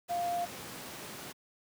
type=tone in noise; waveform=sine; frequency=698.5 Hz; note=F5; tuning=in tune; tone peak=-30 dBFS; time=0.09-0.46 s; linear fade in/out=20 ms; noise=pink; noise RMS=-43 dBFS; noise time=0.08-1.33 s; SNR=+10 dB; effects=high-pass 150 Hz 12 dB/octave